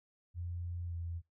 sine tone with pitch glide, 87 to 84.87 Hz, F2 to F2, -6 to -49 cents, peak -37 dBFS, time 0.34-1.22 s, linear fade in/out 50 ms, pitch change -43 cents, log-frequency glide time 0.86-0.94 s, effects noise-tail reverb RT60 0.2 s tail -24 dB re dry

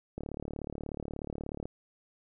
click train, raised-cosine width 2 ms, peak -24 dBFS, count 55, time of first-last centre 0.18-1.655 s, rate 36.6 Hz, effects none

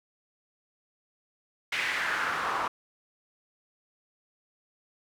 pink noise with band-pass filter sweep, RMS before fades -30 dBFS, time 1.72-2.68 s, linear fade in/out 5 ms, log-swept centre 2300 to 1000 Hz, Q 2.9, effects none

